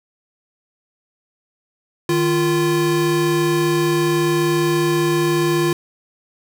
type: tone pair together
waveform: square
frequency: 154.2 / 346.2 Hz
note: D#3 / F4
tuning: -15 / -15 cents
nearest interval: octave + major second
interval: 1400 cents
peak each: -22 / -17 dBFS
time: 2.09-5.73 s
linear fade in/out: 2 ms
effects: none